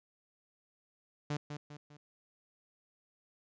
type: tone with echo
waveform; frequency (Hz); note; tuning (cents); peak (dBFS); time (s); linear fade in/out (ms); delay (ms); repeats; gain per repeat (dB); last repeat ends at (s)
sawtooth; 147.4; D3; +7; -29; 1.3-1.37; 5; 200; 3; -7; 1.97
effects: resampled to 16000 Hz